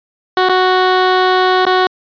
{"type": "tone with dropouts", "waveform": "15% pulse", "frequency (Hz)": 370, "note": "F#4", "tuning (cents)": 0, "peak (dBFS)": -3, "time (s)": [0.37, 1.87], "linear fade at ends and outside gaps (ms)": 2, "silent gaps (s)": [[0.488, 0.494], [1.653, 1.666]], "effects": ["resampled to 11025 Hz"]}